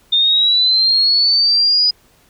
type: linear sweep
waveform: sine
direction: up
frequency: 3617 to 4966 Hz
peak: -10 dBFS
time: 0.12-1.91 s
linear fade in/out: 10 ms
effects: pink hiss -53 dBFS RMS until 2.29 s